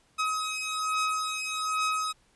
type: beating tone pair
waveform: sawtooth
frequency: 1269 / 1270.2 Hz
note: D#6 / D#6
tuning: +34 / +35 cents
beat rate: 1.2 Hz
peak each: -27 dBFS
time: 0.18-2.13 s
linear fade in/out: 20 ms
effects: pink hiss -65 dBFS RMS until 2.35 s + resampled to 24000 Hz